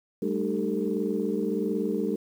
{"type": "tone cluster", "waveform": "sine", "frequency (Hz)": [196.6, 218, 304.9, 392.9, 449.1], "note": ["G3", "A3", "D#4", "G4", "A4"], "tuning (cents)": [5, -16, -35, 4, 35], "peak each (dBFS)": -31, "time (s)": [0.22, 2.16], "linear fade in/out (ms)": 5, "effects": ["tanh soft clip ceiling -14 dBFS", "9-bit"]}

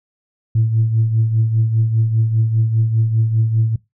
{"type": "tone with tremolo", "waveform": "sine", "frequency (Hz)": 112, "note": "A2", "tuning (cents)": 31, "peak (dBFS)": -9, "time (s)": [0.55, 3.76], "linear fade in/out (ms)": 5, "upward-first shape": "triangle", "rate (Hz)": 5, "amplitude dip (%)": 65, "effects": ["noise-tail reverb RT60 0.2 s tail -22 dB re dry", "tanh soft clip ceiling -7 dBFS"]}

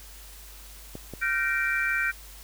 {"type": "clicks", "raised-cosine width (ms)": 2, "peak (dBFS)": -23, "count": 2, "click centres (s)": [0.954, 1.137]}
{"type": "chord", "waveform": "sine", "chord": "G minor seventh", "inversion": "third", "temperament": "equal with one note detuned", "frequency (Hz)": [1396.9, 1541.9, 1864.7, 2349], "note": ["F6", "G6", "Bb6", "D7"], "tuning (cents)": [0, -29, 0, 0], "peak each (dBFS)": [-31, -27, -31, -29], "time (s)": [1.21, 2.12], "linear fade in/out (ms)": 20}
{"effects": ["added 50 Hz sine -46 dBFS peak until 2.43 s", "white hiss -48 dBFS RMS until 2.43 s"]}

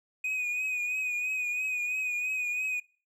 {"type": "tone with vibrato", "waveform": "triangle", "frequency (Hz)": 2489, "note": "D#7", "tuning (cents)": 0, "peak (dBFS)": -27, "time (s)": [0.24, 2.8], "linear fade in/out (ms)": 5, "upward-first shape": "triangle", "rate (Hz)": 3, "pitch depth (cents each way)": 47, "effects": ["noise-tail reverb RT60 0.4 s tail -23 dB re dry"]}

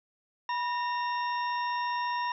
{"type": "harmonic tone with a mistuned harmonic", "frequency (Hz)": 920, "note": "A#5", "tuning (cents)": -23, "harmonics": [1, 2, 3, 4, 6], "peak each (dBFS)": [-29, -37, -44, -45, -45], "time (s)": [0.49, 2.32], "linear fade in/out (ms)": 2, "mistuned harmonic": 1, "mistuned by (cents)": 100, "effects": []}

